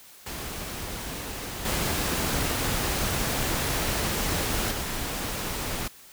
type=noise with level steps; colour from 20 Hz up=pink; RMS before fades=-35 / -27 / -31 dBFS; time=0.26-5.88 s; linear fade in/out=5 ms; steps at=1.65 / 4.71 s; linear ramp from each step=5 ms; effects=white hiss -50 dBFS RMS until 6.12 s